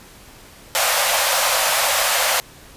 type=high-pass noise; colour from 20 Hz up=pink; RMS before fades=-18 dBFS; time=0.75-2.4 s; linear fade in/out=0 ms; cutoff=520 Hz; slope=96 dB/octave; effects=pink hiss -44 dBFS RMS until 2.76 s + resampled to 32000 Hz